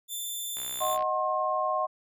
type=tone; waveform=10% pulse; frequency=3543 Hz; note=A7; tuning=11 cents sharp; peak=-25 dBFS; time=0.08-0.98 s; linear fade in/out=50 ms
type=click train; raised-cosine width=0.3 ms; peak=-27 dBFS; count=30; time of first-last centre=0.57-1.024 s; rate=63.9 Hz
type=chord; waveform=sine; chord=C diminished; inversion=first; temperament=equal with one note detuned; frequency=622.3 / 740 / 1067.9 Hz; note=Eb5 / Gb5 / C6; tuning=0 / 0 / +35 cents; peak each=-30 / -31 / -28 dBFS; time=0.8-1.87 s; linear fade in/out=20 ms
effects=none